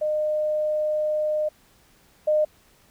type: tone pair in turn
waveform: sine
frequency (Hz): 610 / 610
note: D#5 / D#5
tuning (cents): -34 / -34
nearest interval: unison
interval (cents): 0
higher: neither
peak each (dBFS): -21 / -17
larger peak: second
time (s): 0.01-1.49 / 2.27-2.45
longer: first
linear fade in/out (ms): 10
effects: pink hiss -58 dBFS RMS until 2.9 s